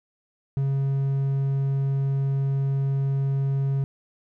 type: tone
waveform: triangle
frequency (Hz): 137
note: C#3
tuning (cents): -20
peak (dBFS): -19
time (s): 0.57-3.84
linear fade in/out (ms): 0
effects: none